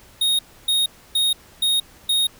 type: tone bursts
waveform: square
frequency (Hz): 3729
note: A#7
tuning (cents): 0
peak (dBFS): -17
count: 5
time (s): 0.21-2.27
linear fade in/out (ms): 5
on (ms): 180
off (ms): 290
effects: pink hiss -49 dBFS RMS until 2.39 s